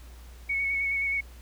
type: tone with vibrato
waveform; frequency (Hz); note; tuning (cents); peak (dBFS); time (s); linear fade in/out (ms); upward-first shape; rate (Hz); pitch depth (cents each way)
sine; 2217; C#7; 0; -25; 0.49-1.21; 10; square; 9.5; 15
effects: added 60 Hz sine -44 dBFS peak until 1.41 s + pink hiss -55 dBFS RMS until 1.41 s

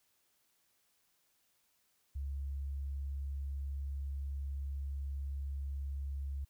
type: tone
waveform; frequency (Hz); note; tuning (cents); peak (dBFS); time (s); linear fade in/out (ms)
sine; 69.3; C#2; 0; -36; 2.15-6.45; 10
effects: white hiss -75 dBFS RMS until 6.49 s

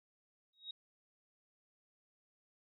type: tone with exponential growth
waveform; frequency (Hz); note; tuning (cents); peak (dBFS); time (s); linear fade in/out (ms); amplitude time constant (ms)
sine; 3784; A#7; +25; -39; 0.53-0.71; 5; 37
effects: none

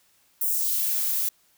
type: noise with high-pass filter sweep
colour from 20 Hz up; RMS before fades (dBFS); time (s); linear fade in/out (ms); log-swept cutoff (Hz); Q
violet; -25; 0.41-1.29; 5; 11000 to 350; 1.2
effects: white hiss -63 dBFS RMS until 1.57 s

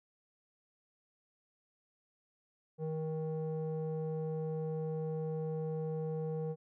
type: tone with low-pass filter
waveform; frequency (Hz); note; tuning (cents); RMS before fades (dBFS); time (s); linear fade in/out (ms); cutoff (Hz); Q
square; 157.8; D#3; +25; -37; 2.78-6.56; 50; 560; 4.2
effects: none

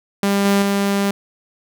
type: tone with level steps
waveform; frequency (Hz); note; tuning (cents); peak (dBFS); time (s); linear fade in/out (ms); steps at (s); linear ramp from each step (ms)
sawtooth; 199.4; G3; +30; -11 / -9 / -12; 0.23-1.11; 2; 0.45 / 0.62; 2
effects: none

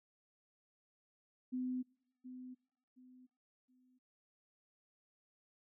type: tone with echo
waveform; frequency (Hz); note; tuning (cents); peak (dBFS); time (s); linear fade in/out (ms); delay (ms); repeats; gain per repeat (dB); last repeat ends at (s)
sine; 253.7; B3; +47; -36; 1.52-1.83; 20; 720; 3; -11; 3.99
effects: noise-tail reverb RT60 0.8 s tail -25 dB re dry

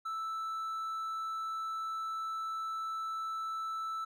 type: tone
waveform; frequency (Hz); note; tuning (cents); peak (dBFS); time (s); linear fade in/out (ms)
triangle; 1318.5; E6; 0; -33; 0.05-4.05; 10
effects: none

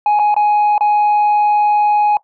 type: tone with dropouts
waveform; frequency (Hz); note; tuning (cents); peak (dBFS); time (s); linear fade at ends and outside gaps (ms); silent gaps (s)
sine; 835; G#5; +9; -7; 0.06-2.17; 2; 0.191-0.195 / 0.343-0.364 / 0.78-0.808
effects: noise-tail reverb RT60 0.1 s tail -19 dB re dry + tanh soft clip ceiling -9 dBFS

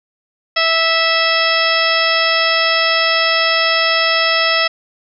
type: harmonic tone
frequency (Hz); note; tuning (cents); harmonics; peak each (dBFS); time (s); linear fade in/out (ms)
656; E5; -9; 1 / 2 / 3 / 4 / 5 / 6 / 7 / 8; -20 / -19 / -18 / -20 / -21 / -25 / -27 / -19; 0.56-4.68; 10
effects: none

